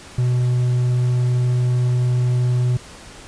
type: tone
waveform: triangle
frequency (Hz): 123.9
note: B2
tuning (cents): +6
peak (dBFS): -13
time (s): 0.18-2.77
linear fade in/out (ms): 5
effects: pink hiss -40 dBFS RMS until 3.27 s + resampled to 22050 Hz